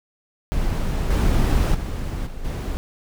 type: noise with level steps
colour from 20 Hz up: brown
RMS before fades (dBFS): -22 / -17 / -26 / -33 / -25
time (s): 0.52-2.77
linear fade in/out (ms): 0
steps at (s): 1.1 / 1.74 / 2.26 / 2.44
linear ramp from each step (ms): 10
effects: none